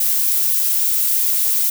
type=noise; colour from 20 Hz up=violet; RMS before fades=-17 dBFS; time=0-1.7 s; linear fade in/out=5 ms; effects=none